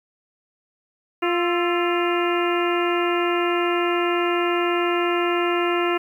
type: harmonic tone with a mistuned harmonic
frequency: 349.2 Hz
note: F4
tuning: in tune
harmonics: 1 / 2 / 3 / 4 / 5 / 6 / 7 / 8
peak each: -21 / -28 / -28 / -28 / -32 / -33 / -32 / -31 dBFS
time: 1.22-5.98 s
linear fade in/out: 10 ms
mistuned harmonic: 4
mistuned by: -74 cents
effects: 9-bit